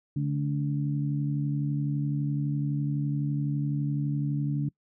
harmonic tone, 71.9 Hz, D2, 36 cents flat, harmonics 2 / 3 / 4, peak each -26 / -36 / -33 dBFS, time 0.16-4.69 s, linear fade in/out 5 ms, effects noise-tail reverb RT60 0.1 s tail -25 dB re dry

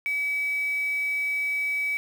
sine tone with quantisation, 2284 Hz, D7, 49 cents flat, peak -24 dBFS, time 0.06-1.97 s, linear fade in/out 0 ms, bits 7, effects none

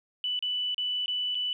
sine tone with dropouts, 2978 Hz, F#7, 11 cents sharp, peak -27 dBFS, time 0.24-1.53 s, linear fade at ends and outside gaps 1 ms, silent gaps 0.391-0.425 / 0.745-0.78 / 1.06-1.08 / 1.347-1.352 s, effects 11-bit

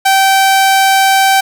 sawtooth tone, 775 Hz, G5, 20 cents flat, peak -3 dBFS, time 0.05-1.41 s, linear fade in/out 10 ms, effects none

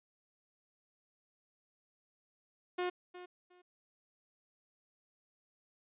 sawtooth tone with echo, 359.4 Hz, F4, 50 cents sharp, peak -29 dBFS, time 2.78-2.9 s, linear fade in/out 10 ms, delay 360 ms, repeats 2, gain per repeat -14 dB, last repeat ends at 3.62 s, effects resampled to 8000 Hz

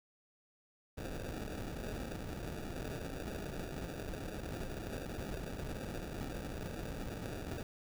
pink noise with sample-and-hold, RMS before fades -42 dBFS, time 0.97-7.63 s, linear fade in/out 5 ms, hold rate 1050 Hz, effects none

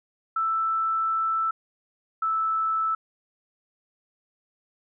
sine tone pair in turn, 1323 / 1313.9 Hz, E6 / E6, +6 / -6 cents, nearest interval unison, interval 12 cents, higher first, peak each -22 dBFS, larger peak neither, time 0.36-1.51 / 2.22-2.95 s, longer first, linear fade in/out 5 ms, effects none

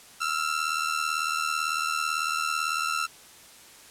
sawtooth ring-modulated tone, 1345 Hz, E6, 34 cents sharp, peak -19 dBFS, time 0.2-3.07 s, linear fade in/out 20 ms, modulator 39 Hz, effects white hiss -50 dBFS RMS until 3.9 s + low-pass 11000 Hz 12 dB/octave

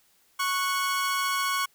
sawtooth tone pair together, 1105 / 1478.1 Hz, C#6 / F#6, -6 / -2 cents, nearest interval perfect fourth, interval 504 cents, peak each -22 / -28 dBFS, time 0.39-1.66 s, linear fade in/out 10 ms, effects white hiss -64 dBFS RMS until 1.74 s

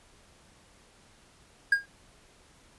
triangle tone with exponential decay, 1624 Hz, G#6, 39 cents flat, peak -14 dBFS, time 1.72-1.86 s, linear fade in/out 5 ms, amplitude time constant 29 ms, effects pink hiss -59 dBFS RMS until 2.78 s + resampled to 24000 Hz

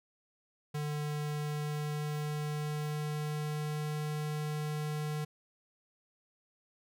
square tone with pitch glide, 149.1 to 151.09 Hz, D3 to D3, +27 to +49 cents, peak -34 dBFS, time 0.74-5.25 s, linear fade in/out 10 ms, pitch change +22 cents, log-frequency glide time 1.28-4.01 s, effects none

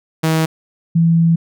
sawtooth / sine tone pair in turn, 160 / 166.19 Hz, D#3 / E3, +49 / +14 cents, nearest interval minor second, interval 65 cents, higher second, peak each -9 dBFS, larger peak neither, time 0.23-0.46 / 0.95-1.36 s, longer second, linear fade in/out 10 ms, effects none

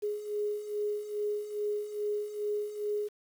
sine beating tone pair, 415.3 / 417.7 Hz, G#4 / G#4, 0 / +10 cents, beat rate 2.4 Hz, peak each -37 / -32 dBFS, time 0.02-3.09 s, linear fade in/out 20 ms, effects 9-bit

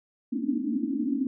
white band-pass noise, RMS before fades -28 dBFS, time 0.32-1.27 s, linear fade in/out 2 ms, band 230 to 300 Hz, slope 96 dB/octave, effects none

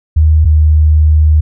sine tone pair in turn, 77.78 / 76.98 Hz, D#2 / D#2, 0 / -18 cents, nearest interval unison, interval 18 cents, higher first, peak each -4 dBFS, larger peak neither, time 0.16-0.45 / 0.45-1.41 s, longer second, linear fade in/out 10 ms, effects none

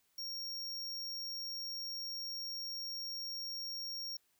square tone, 5560 Hz, F8, 9 cents flat, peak -40 dBFS, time 0.18-4.17 s, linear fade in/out 5 ms, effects white hiss -75 dBFS RMS until 4.39 s

